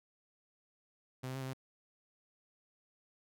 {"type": "tone with pitch steps", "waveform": "sawtooth", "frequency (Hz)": [129.1, 130.3, 134.2, 130.8, 132.2], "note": ["C3", "C3", "C3", "C3", "C3"], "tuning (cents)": [-23, -7, 44, 0, 18], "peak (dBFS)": -35, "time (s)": [1.23, 1.535], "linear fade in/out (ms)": 10, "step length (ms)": 61, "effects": []}